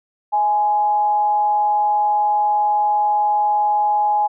sine tone with frequency modulation, 835 Hz, G#5, 9 cents sharp, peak -14 dBFS, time 0.32-4.28 s, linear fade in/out 20 ms, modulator 188 Hz, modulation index 0.23, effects none

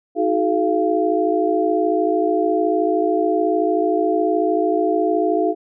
sine tone cluster, 315.7 / 369.3 / 428.1 / 690 Hz, D#4 / F#4 / A4 / F5, +25 / -3 / -47 / -21 cents, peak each -21 dBFS, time 0.15-5.55 s, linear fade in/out 50 ms, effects none

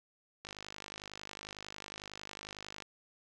click train, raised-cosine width 0.2 ms, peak -26 dBFS, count 122, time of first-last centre 0.45-2.823 s, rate 51 Hz, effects none

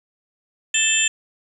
sine tone cluster, 1771 / 2642 / 3127 / 3502 / 7200 Hz, A6 / E7 / G7 / A7 / A8, +11 / +3 / -5 / -9 / +39 cents, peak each -27 / -20 / -24 / -28 / -20 dBFS, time 0.74-1.08 s, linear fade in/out 5 ms, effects 8-bit

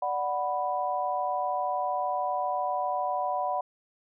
sine chord, B minor, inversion first, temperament equal, 587.3 / 740 / 987.8 Hz, D5 / F#5 / B5, 0 / 0 / 0 cents, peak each -33 / -29 / -31 dBFS, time 0.02-3.61 s, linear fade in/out 5 ms, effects none

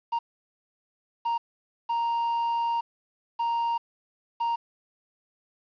triangle tone bursts at uneven times, 932.3 Hz, A#5, in tune, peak -22 dBFS, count 5, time 0.12-0.19 / 1.25-1.38 / 1.89-2.81 / 3.39-3.78 / 4.4-4.56 s, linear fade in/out 10 ms, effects resampled to 11025 Hz + 9-bit

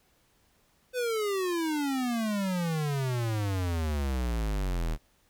square exponential sweep, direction down, 510 to 38.1 Hz, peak -28 dBFS, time 0.93-4.98 s, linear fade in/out 50 ms, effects pink hiss -67 dBFS RMS until 5.29 s

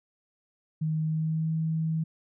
sine tone with pitch glide, 157 to 160.21 Hz, D#3 to E3, +16 to -49 cents, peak -25 dBFS, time 0.81-2.04 s, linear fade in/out 10 ms, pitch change +35 cents, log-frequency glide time 1.04-1.51 s, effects none

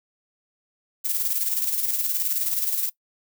violet noise with tremolo, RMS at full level -23 dBFS, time 1.04-2.9 s, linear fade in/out 20 ms, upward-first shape square, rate 19 Hz, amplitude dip 45%, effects noise-tail reverb RT60 0.1 s tail -20 dB re dry

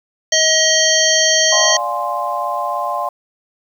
harmonic tone, 633 Hz, D#5, 30 cents sharp, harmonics 1 / 3 / 5 / 7 / 9 / 10, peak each -18 / -18 / -18 / -18 / -18 / -18 dBFS, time 0.32-1.77 s, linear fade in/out 5 ms
sine chord, D half-diminished seventh, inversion none, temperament equal with one note detuned, 587.3 / 704.1 / 830.6 / 1046.5 Hz, D5 / F5 / Ab5 / C6, 0 / +14 / 0 / 0 cents, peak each -25 / -23 / -25 / -21 dBFS, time 1.52-3.09 s, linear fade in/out 5 ms
effects 7-bit

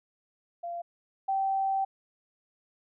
sine tone pair in turn, 689 / 776 Hz, F5 / G5, -24 / -18 cents, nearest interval major second, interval 206 cents, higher second, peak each -33 / -25 dBFS, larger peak second, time 0.63-0.82 / 1.28-1.85 s, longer second, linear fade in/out 10 ms, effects none

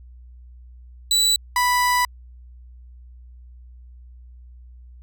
30% pulse tone pair in turn, 3951 / 987.8 Hz, B7 / B5, 0 / 0 cents, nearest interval 2 octaves, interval 2400 cents, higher first, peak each -13 / -14 dBFS, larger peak first, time 1.11-1.36 / 1.56-2.05 s, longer second, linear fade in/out 2 ms, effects added 61 Hz sine -41 dBFS peak until 5.02 s

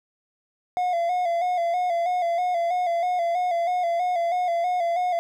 triangle tone with vibrato, 702 Hz, F5, 9 cents sharp, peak -19 dBFS, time 0.77-5.19 s, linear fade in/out 0 ms, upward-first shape square, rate 3.1 Hz, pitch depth 52 cents each way, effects none

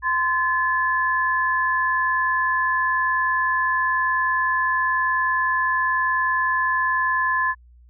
sine tone pair together, 1034 / 1725 Hz, C6 / A6, -21 / -35 cents, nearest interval major sixth, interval 886 cents, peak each -21 dBFS, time 0.02-7.55 s, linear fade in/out 50 ms, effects added 60 Hz sine -47 dBFS peak until 7.89 s

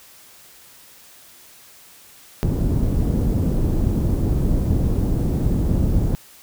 pink low-pass noise, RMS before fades -19 dBFS, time 2.43-6.15 s, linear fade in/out 0 ms, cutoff 270 Hz, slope 12 dB/octave, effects white hiss -47 dBFS RMS until 6.42 s

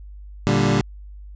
25% pulse chord, G minor, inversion first, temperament equal, 116.54 / 146.83 / 196 Hz, Bb2 / D3 / G3, 0 / 0 / 0 cents, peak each -17 dBFS, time 0.47-0.81 s, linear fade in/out 0 ms, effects added 50 Hz sine -36 dBFS peak until 1.35 s + resampled to 16000 Hz

